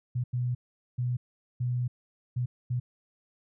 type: tone bursts at uneven times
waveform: sine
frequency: 123.47 Hz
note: B2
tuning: in tune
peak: -26 dBFS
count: 6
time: 0.15-0.24 / 0.33-0.55 / 0.98-1.17 / 1.6-1.88 / 2.36-2.46 / 2.7-2.8 s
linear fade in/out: 10 ms
effects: none